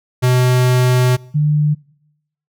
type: tone pair in turn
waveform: square / sine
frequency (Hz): 125.9 / 149.72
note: B2 / D3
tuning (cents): +34 / +34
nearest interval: minor third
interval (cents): 300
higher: second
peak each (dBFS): -11 / -11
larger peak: neither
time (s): 0.22-1.17 / 1.34-1.75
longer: first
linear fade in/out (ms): 20
effects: noise-tail reverb RT60 0.8 s tail -24 dB re dry